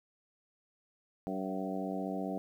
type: harmonic tone with a mistuned harmonic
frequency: 95.1 Hz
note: F#2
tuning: 48 cents sharp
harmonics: 2 / 3 / 4 / 5 / 6 / 7 / 8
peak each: -38 / -39 / -44 / -44 / -45 / -42 / -44 dBFS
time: 1.27-2.38 s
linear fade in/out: 0 ms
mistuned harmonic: 7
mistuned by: +16 cents
effects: 11-bit